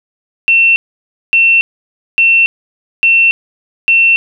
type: tone bursts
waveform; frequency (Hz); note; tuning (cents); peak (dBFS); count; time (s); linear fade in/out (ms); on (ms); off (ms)
sine; 2700; E7; +41; -5; 5; 0.48-4.16; 0; 280; 570
effects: none